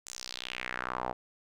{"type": "tone with band-pass filter sweep", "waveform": "sawtooth", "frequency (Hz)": 62.3, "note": "B1", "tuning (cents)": 16, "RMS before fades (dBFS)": -38, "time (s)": [0.06, 1.13], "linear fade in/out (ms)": 10, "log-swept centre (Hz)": [7600, 750], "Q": 2.9, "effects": []}